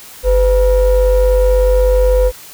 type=ring-modulated tone; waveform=triangle; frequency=227.8 Hz; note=A#3; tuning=40 cents flat; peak=-3 dBFS; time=0.23-2.32 s; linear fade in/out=50 ms; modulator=276 Hz; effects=white hiss -36 dBFS RMS until 2.53 s